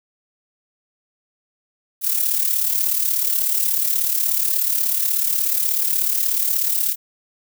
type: noise with amplitude modulation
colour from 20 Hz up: violet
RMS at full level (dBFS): -17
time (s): 2.01-6.96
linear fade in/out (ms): 50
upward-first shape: sine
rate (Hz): 36.5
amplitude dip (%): 60
effects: none